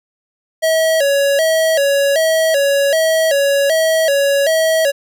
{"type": "tone with vibrato", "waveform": "square", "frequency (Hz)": 600, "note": "D5", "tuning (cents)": 37, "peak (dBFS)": -12, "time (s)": [0.62, 4.92], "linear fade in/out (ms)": 20, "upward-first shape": "square", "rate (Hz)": 1.3, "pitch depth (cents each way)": 120, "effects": []}